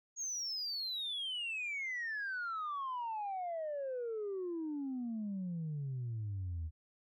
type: exponential sweep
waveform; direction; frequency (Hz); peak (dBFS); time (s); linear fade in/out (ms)
sine; down; 6690 to 77.1; -35; 0.16-6.71; 50
effects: tanh soft clip ceiling -34 dBFS